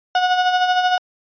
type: tone with tremolo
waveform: 35% pulse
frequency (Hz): 730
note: F#5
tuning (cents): -24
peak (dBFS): -11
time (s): 0.15-0.98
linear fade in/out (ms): 2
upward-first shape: sine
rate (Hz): 13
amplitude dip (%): 50
effects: resampled to 11025 Hz